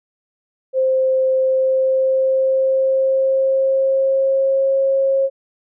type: tone with pitch glide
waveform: sine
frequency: 523.3 to 540.5 Hz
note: C5 to C#5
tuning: 0 to -44 cents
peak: -13 dBFS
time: 0.73-5.3 s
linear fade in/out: 50 ms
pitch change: +56 cents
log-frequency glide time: 1.35-4.8 s
effects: none